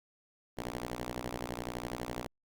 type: ring-modulated tone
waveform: 5% pulse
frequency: 60.9 Hz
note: B1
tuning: 24 cents flat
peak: -23 dBFS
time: 0.57-2.27 s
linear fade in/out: 10 ms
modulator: 280 Hz
effects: Opus 48 kbps